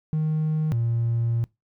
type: tone pair in turn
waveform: triangle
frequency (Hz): 155.56 / 116.54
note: D#3 / A#2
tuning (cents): 0 / 0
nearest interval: perfect fourth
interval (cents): 500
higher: first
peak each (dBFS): -18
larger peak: neither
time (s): 0.13-0.72 / 0.72-1.44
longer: second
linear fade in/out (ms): 0
effects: noise-tail reverb RT60 0.2 s tail -24 dB re dry + tanh soft clip ceiling -16 dBFS